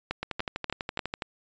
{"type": "two click trains", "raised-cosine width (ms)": 0.3, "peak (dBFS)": [-13, -15], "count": [4, 13], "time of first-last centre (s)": [[0.11, 0.992], [0.23, 1.222]], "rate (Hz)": [3.4, 12.1], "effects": ["resampled to 16000 Hz"]}